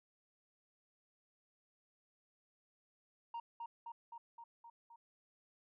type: tone with echo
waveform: sine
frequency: 932.3 Hz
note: A#5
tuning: in tune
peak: -38 dBFS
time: 3.34-3.4 s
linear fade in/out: 5 ms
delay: 260 ms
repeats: 6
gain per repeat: -3 dB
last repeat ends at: 4.96 s
effects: tanh soft clip ceiling -40 dBFS